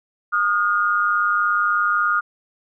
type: tone pair together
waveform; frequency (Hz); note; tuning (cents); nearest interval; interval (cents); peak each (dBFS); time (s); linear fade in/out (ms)
sine; 1229 / 1425.6; D#6 / F6; -22 / +35; minor third; 257; -19; 0.32-2.21; 20
effects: none